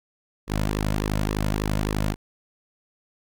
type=tone with flanger; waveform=sawtooth; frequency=51.8 Hz; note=G#1; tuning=4 cents flat; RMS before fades=-25 dBFS; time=0.47-2.16 s; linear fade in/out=50 ms; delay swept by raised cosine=1.3 to 2.6 ms; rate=3.5 Hz; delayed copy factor=-0.7; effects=none